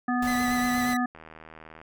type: harmonic tone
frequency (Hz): 246.9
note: B3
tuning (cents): 0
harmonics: 1 / 3 / 5 / 7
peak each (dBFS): -25 / -30 / -32 / -33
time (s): 0.08-1.06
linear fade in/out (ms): 5
type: band-stop noise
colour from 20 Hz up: pink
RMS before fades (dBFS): -38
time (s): 0.22-0.94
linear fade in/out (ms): 5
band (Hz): 250 to 410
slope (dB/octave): 96
type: tone with vibrato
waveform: sawtooth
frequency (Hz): 2000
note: B6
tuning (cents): +21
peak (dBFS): -29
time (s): 0.27-0.97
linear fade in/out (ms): 5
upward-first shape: sine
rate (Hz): 8.4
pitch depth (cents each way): 31
type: click train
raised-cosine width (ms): 0.5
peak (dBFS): -30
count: 54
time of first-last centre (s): 1.15-1.815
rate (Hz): 79.7
effects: none